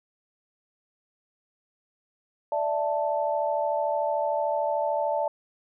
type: chord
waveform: sine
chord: D suspended second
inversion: none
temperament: just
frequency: 587.3 / 660.7 / 881 Hz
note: D5 / E5 / A5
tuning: 0 / +4 / +2 cents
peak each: -27 / -29 / -28 dBFS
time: 2.52-5.28 s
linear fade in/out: 2 ms
effects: none